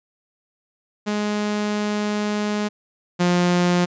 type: tone pair in turn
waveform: sawtooth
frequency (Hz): 208.9 / 176.99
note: G#3 / F3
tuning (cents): +10 / +23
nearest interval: minor third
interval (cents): 287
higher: first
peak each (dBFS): -17 / -12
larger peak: second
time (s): 1.06-2.69 / 3.19-3.86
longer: first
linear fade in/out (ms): 20
effects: resampled to 16000 Hz